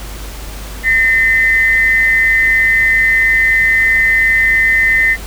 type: tone pair together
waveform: sine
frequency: 1822 / 2045 Hz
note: A#6 / C7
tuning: -40 / -40 cents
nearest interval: major second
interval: 200 cents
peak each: -11 dBFS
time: 0.83-5.17 s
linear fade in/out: 50 ms
effects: added 50 Hz sine -26 dBFS peak until 5.26 s + pink hiss -31 dBFS RMS until 5.26 s